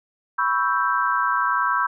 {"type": "chord", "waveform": "sine", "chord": "C# half-diminished seventh", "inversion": "third", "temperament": "equal", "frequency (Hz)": [987.8, 1108.7, 1318.5, 1568], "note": ["B5", "C#6", "E6", "G6"], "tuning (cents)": [0, 0, 0, 0], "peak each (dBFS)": -24, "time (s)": [0.38, 1.87], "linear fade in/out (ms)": 10, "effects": []}